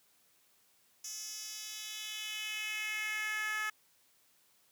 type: tone with high-pass filter sweep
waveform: 10% pulse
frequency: 428.8 Hz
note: A4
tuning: 45 cents flat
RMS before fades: -39 dBFS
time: 1.04-3.7 s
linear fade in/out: 5 ms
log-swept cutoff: 5900 to 1500 Hz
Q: 2.8
effects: white hiss -69 dBFS RMS until 4.71 s + high-pass 80 Hz 12 dB/octave